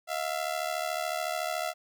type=ring-modulated tone; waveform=sawtooth; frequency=675 Hz; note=E5; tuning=41 cents sharp; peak=-23 dBFS; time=0.07-1.74 s; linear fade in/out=50 ms; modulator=36.9 Hz; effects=none